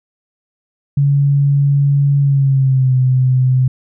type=tone with pitch glide; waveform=sine; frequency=141.2 to 128.74 Hz; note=C#3 to C3; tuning=+32 to -28 cents; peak=-9 dBFS; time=0.97-3.68 s; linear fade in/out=5 ms; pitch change=-160 cents; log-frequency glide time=2.2-2.94 s; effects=none